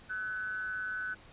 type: tone with amplitude modulation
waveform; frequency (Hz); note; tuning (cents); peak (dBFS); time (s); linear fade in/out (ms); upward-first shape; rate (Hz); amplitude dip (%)
sine; 1503; F#6; +27; -31; 0.09-1.15; 20; sine; 197; 60
effects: pink hiss -56 dBFS RMS until 1.32 s + resampled to 8000 Hz